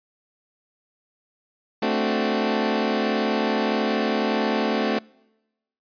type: chord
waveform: 20% pulse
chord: D dominant seventh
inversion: second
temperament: equal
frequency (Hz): 220 / 261.6 / 293.7 / 370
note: A3 / C4 / D4 / F#4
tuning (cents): 0 / 0 / 0 / 0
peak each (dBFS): -19 / -22 / -24 / -23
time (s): 1.82-4.99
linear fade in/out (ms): 5
effects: noise-tail reverb RT60 1.0 s tail -26 dB re dry + resampled to 11025 Hz